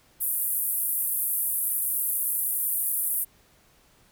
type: band-pass noise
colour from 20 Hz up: white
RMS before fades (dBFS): -27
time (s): 0.2-3.25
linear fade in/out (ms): 20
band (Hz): 9900 to 15000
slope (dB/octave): 48
effects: pink hiss -60 dBFS RMS until 4.11 s